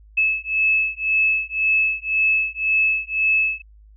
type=beating tone pair; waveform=sine; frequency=2600 / 2601.9 Hz; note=E7 / E7; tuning=-24 / -23 cents; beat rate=1.9 Hz; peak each=-20 dBFS; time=0.17-3.62 s; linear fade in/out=10 ms; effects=added 52 Hz sine -45 dBFS peak until 3.96 s